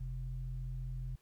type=tone pair together; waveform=sine; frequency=42.75 / 128.1 Hz; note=F1 / C3; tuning=-36 / -36 cents; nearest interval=octave + perfect fifth; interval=1900 cents; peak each=-39 / -40 dBFS; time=0-1.16 s; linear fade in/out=10 ms; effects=tanh soft clip ceiling -30 dBFS + pink hiss -72 dBFS RMS until 1.21 s